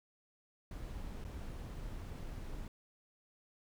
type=noise with dropouts; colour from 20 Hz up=brown; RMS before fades=-44 dBFS; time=0.71-2.68 s; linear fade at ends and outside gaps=2 ms; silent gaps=1.242-1.249 s; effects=none